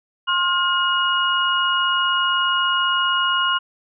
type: tone cluster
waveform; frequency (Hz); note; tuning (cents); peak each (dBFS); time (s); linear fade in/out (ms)
sine; 1061 / 1416 / 2886; C6 / F6 / F#7; +24 / +23 / -44; -21; 0.27-3.59; 20
effects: none